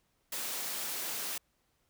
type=high-pass noise; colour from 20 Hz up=white; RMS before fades=-37 dBFS; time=0.32-1.38 s; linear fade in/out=5 ms; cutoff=200 Hz; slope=12 dB/octave; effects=pink hiss -75 dBFS RMS until 1.89 s